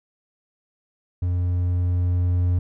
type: tone with level ramp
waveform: triangle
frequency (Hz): 88.9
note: F2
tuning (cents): +31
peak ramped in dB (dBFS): -18 to -15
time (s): 1.22-2.59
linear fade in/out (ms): 5
effects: none